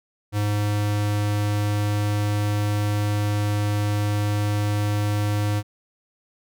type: tone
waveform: square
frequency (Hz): 103.83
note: G#2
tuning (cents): 0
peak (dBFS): -21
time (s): 0.32-5.63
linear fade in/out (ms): 50
effects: none